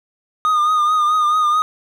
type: tone with vibrato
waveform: triangle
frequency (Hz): 1227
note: D#6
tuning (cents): -25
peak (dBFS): -11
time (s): 0.45-1.62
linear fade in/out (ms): 0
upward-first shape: triangle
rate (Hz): 4.6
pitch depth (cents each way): 51
effects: none